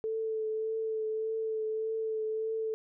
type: tone with vibrato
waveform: sine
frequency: 440 Hz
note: A4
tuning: in tune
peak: -30 dBFS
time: 0.04-2.74 s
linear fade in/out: 0 ms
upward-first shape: triangle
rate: 1.7 Hz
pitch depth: 21 cents each way
effects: none